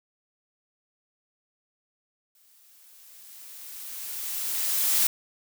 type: noise with exponential growth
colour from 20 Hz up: blue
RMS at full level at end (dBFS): -21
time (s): 2.35-5.07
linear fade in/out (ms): 2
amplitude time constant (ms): 590
effects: none